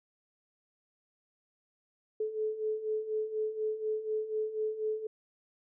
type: beating tone pair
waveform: sine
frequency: 429.9 / 434 Hz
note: A4 / A4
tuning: -40 / -24 cents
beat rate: 4.1 Hz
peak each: -37 / -32 dBFS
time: 2.2-5.07 s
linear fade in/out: 5 ms
effects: none